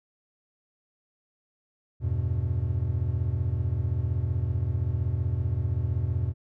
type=chord; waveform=triangle; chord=E minor; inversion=none; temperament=equal; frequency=82.41 / 98 / 123.47 Hz; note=E2 / G2 / B2; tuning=0 / 0 / 0 cents; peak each=-27 dBFS; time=2-6.34 s; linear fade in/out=50 ms; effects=none